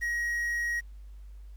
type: tone with quantisation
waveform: triangle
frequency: 1894 Hz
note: A#6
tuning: 27 cents sharp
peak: -26 dBFS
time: 0.01-0.81 s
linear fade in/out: 20 ms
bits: 9
effects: added 50 Hz sine -43 dBFS peak until 1.56 s + pink hiss -69 dBFS RMS until 1.56 s